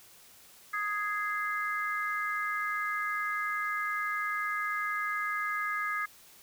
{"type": "chord", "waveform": "sine", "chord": "Ab major", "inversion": "second", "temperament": "just", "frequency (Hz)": [1245.9, 1661.2, 2077], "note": ["Eb6", "Ab6", "C7"], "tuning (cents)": [2, 0, -13], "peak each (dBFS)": [-33, -34, -36], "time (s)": [0.73, 6.06], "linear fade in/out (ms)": 10, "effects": ["white hiss -56 dBFS RMS until 6.42 s"]}